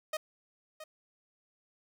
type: tone with echo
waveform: sawtooth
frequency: 622.3 Hz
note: D#5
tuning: in tune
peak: -28 dBFS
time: 0.13-0.17 s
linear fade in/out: 5 ms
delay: 670 ms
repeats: 1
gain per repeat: -12 dB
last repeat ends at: 0.84 s
effects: none